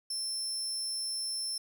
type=tone; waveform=30% pulse; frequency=5340 Hz; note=E8; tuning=22 cents sharp; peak=-29 dBFS; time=0.1-1.58 s; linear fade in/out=5 ms; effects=10-bit